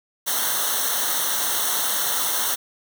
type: noise with comb filter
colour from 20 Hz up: white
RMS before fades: -23 dBFS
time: 0.26-2.56 s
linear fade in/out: 20 ms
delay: 0.41 ms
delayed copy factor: -0.95
effects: none